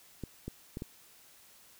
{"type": "clicks", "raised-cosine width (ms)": 3, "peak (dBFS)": -25, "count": 4, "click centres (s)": [0.237, 0.48, 0.771, 0.821], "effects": ["white hiss -59 dBFS RMS until 1.79 s"]}